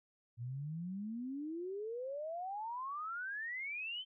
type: exponential sweep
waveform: sine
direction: up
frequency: 114.6 to 3136 Hz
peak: -39 dBFS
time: 0.37-4.05 s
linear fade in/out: 50 ms
effects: none